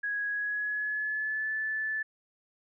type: tone with pitch glide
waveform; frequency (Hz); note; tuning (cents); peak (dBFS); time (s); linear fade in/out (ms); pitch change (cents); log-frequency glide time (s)
sine; 1661.2 to 1744.8; G#6 to A6; 0 to -15; -29; 0.03-2.03; 10; +85; 0.28-1.52
effects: none